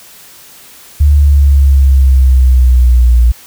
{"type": "exponential sweep", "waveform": "sine", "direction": "down", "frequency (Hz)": [73.42, 58.9], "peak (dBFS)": -3, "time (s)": [1, 3.32], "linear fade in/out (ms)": 10, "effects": ["white hiss -37 dBFS RMS until 3.46 s"]}